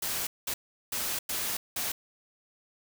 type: noise bursts at uneven times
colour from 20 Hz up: white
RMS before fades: -32 dBFS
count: 5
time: 0.02-0.27 / 0.47-0.54 / 0.92-1.19 / 1.29-1.57 / 1.76-1.92 s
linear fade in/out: 5 ms
effects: none